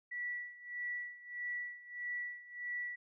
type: tone with tremolo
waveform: sine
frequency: 1951 Hz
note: B6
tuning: 22 cents flat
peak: -36 dBFS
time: 0.11-2.96 s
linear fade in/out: 10 ms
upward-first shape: sine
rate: 1.6 Hz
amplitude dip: 85%
effects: none